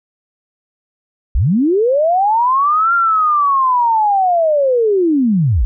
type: linear two-way sweep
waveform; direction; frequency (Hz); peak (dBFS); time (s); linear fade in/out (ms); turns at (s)
sine; up then down; 42.42 to 1396.9 to 42.42; -10; 1.35-5.65; 0; 2.94
effects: none